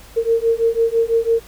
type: beating tone pair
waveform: sine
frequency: 455.3 / 461.3 Hz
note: A#4 / A#4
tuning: -41 / -18 cents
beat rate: 6 Hz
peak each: -17 dBFS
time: 0.16-1.4 s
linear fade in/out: 20 ms
effects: added 50 Hz sine -44 dBFS peak until 1.47 s + pink hiss -44 dBFS RMS until 1.47 s